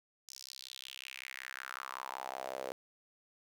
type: tone with high-pass filter sweep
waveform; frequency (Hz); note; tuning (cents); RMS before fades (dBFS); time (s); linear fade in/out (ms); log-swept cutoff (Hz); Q
sawtooth; 65.41; C2; 0; -45; 0.28-2.72; 0; 5800 to 500; 3.9
effects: 11-bit